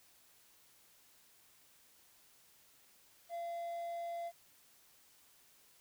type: tone with quantisation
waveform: triangle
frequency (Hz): 684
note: F5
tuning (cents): -36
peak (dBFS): -37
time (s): 3.29-4.32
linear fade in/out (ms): 50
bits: 11
effects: white hiss -66 dBFS RMS until 5.8 s